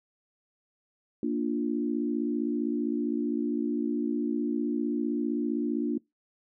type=chord; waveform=sine; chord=Bb major; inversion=none; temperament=equal with one note detuned; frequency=234 / 293.7 / 349.2 Hz; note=Bb3 / D4 / F4; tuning=+7 / 0 / 0 cents; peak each=-30 / -29 / -33 dBFS; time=1.23-5.98 s; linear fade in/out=2 ms; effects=noise-tail reverb RT60 0.2 s tail -24 dB re dry